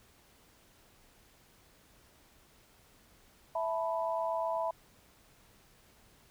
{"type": "chord", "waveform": "sine", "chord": "E suspended fourth", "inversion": "none", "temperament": "equal", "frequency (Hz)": [659.3, 880, 987.8], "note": ["E5", "A5", "B5"], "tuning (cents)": [0, 0, 0], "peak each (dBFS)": [-33, -38, -35], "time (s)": [3.55, 4.71], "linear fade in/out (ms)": 5, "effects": ["pink hiss -63 dBFS RMS until 6.3 s"]}